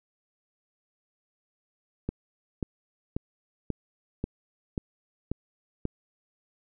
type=click train; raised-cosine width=3 ms; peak=-16 dBFS; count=8; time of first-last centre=2.09-5.853 s; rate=1.86 Hz; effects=none